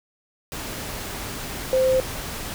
sine tone in noise, 520 Hz, C5, 11 cents flat, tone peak -16 dBFS, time 1.73-2 s, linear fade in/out 0 ms, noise pink, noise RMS -32 dBFS, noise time 0.52-2.54 s, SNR +13 dB, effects none

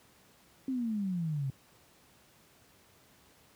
sine exponential sweep, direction down, 270 to 130.81 Hz, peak -30 dBFS, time 0.68-1.5 s, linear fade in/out 2 ms, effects pink hiss -62 dBFS RMS until 3.55 s + high-pass 80 Hz 12 dB/octave

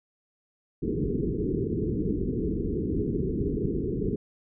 white low-pass noise, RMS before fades -28 dBFS, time 0.82-4.16 s, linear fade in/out 5 ms, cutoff 440 Hz, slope 96 dB/octave, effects none

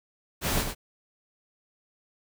pink noise with echo, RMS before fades -27 dBFS, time 0.41-0.65 s, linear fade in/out 50 ms, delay 100 ms, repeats 1, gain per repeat -6 dB, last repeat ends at 0.75 s, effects none

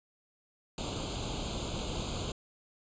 pink noise with comb filter, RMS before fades -36 dBFS, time 0.78-2.32 s, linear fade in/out 2 ms, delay 0.27 ms, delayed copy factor +0.95, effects resampled to 16000 Hz

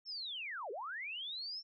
sine linear two-way sweep, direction down then up, 5480 to 370 to 5480 Hz, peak -40 dBFS, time 0.05-1.63 s, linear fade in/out 50 ms, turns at 0.71 s, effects none

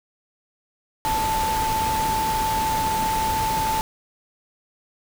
sine tone in noise, 880 Hz, A5, in tune, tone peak -21 dBFS, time 1.05-3.81 s, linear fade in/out 0 ms, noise pink, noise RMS -28 dBFS, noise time 1.05-3.81 s, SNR +4 dB, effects none

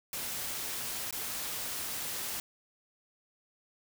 white noise with dropouts, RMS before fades -37 dBFS, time 0.13-2.4 s, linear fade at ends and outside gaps 1 ms, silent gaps 1.109-1.126 s, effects none

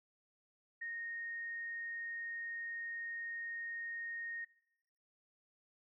sine tone, 1856 Hz, A#6, 8 cents flat, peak -40 dBFS, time 0.81-4.45 s, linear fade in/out 10 ms, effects noise-tail reverb RT60 0.8 s tail -20 dB re dry

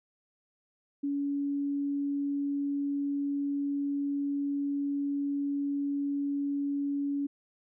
sine tone, 282.9 Hz, C#4, 35 cents sharp, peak -28 dBFS, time 1.03-7.27 s, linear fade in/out 10 ms, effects none

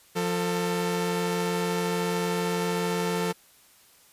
sawtooth tone pair together, 175.85 / 446.2 Hz, F3 / A4, +12 / +24 cents, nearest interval octave + major third, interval 1612 cents, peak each -24 / -24 dBFS, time 0.15-3.33 s, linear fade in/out 20 ms, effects white hiss -57 dBFS RMS until 4.12 s + resampled to 32000 Hz

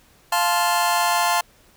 sawtooth chord, F major, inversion none, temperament just, 698.5 / 873.1 / 1047.7 Hz, F5 / A5 / C6, 0 / -14 / +2 cents, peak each -18 dBFS, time 0.32-1.41 s, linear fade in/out 5 ms, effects pink hiss -55 dBFS RMS until 1.76 s

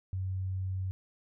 sine tone, 94.1 Hz, F#2, 30 cents sharp, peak -31 dBFS, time 0.13-0.91 s, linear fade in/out 0 ms, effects none

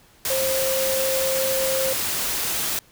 sine tone in noise, 530 Hz, C5, 22 cents sharp, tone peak -22 dBFS, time 0.3-1.93 s, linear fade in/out 2 ms, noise white, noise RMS -25 dBFS, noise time 0.25-2.79 s, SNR 0 dB, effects pink hiss -54 dBFS RMS until 2.91 s

